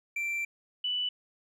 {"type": "tone pair in turn", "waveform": ["triangle", "sine"], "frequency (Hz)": [2349, 2973], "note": ["D7", "F#7"], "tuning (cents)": [0, 8], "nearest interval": "major third", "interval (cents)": 408, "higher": "second", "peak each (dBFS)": [-28, -28], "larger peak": "neither", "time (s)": [[0.16, 0.45], [0.84, 1.09]], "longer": "first", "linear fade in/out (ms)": 5, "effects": []}